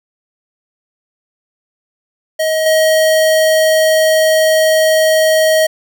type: tone with level steps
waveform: square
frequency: 632 Hz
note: D#5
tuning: 27 cents sharp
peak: -13 / -9 dBFS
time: 2.39-5.67 s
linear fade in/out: 10 ms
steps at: 2.66 s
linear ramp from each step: 2 ms
effects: none